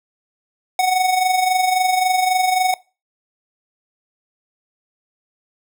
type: tone with amplitude modulation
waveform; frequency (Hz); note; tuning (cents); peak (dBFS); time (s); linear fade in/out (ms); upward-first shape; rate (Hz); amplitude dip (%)
square; 742; F#5; +5; -13; 0.79-2.74; 2; sine; 23.7; 55
effects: noise-tail reverb RT60 0.3 s tail -21 dB re dry